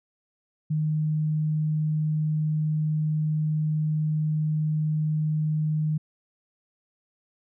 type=tone; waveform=sine; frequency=154.1 Hz; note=D#3; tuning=16 cents flat; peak=-22 dBFS; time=0.7-5.98 s; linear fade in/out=10 ms; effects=none